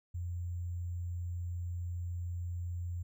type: tone with sample-and-hold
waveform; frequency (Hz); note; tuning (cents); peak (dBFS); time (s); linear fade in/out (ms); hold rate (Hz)
sine; 87.31; F2; 0; -35; 0.14-3.03; 10; 7350
effects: none